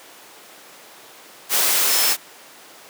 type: tone in noise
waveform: sine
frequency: 5270 Hz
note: E8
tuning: 1 cent flat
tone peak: -24 dBFS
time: 1.87-2.15 s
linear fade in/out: 50 ms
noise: white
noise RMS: -18 dBFS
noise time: 1.49-2.17 s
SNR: -9 dB
effects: pink hiss -43 dBFS RMS until 2.89 s + high-pass 400 Hz 12 dB/octave